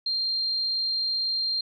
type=tone; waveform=sine; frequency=4186 Hz; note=C8; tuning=in tune; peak=-24 dBFS; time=0.06-1.61 s; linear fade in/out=5 ms; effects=none